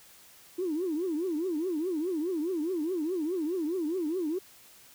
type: tone with vibrato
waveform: sine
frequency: 335.9 Hz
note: E4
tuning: 33 cents sharp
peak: -27 dBFS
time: 0.58-4.39 s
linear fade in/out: 10 ms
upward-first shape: triangle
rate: 4.8 Hz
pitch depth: 260 cents each way
effects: tanh soft clip ceiling -23 dBFS + white hiss -55 dBFS RMS until 4.94 s